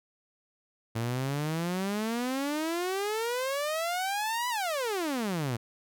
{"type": "exponential two-way sweep", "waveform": "sawtooth", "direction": "up then down", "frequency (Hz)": [111.6, 1001, 111.6], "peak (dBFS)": -25, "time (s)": [0.95, 5.57], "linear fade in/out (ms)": 10, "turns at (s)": 4.49, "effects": []}